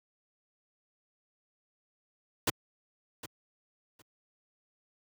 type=noise with echo; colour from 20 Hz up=pink; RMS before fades=-27 dBFS; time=2.47-2.5 s; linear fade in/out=5 ms; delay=760 ms; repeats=2; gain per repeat=-15 dB; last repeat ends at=4.02 s; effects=high-pass 100 Hz 12 dB/octave